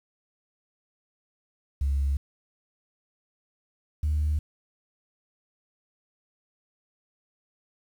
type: tone pair in turn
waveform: sine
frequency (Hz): 69.3 / 75.51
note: C#2 / D2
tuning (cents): 0 / +49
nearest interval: minor second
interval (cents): 149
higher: second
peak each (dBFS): -21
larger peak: neither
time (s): 1.81-2.17 / 4.03-4.39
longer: neither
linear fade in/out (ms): 5
effects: tanh soft clip ceiling -19 dBFS + 9-bit